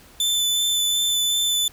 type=tone with vibrato; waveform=sawtooth; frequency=3520 Hz; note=A7; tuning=in tune; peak=-16 dBFS; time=0.2-1.68 s; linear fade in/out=2 ms; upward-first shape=sine; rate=2.7 Hz; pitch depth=11 cents each way; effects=pink hiss -49 dBFS RMS until 1.72 s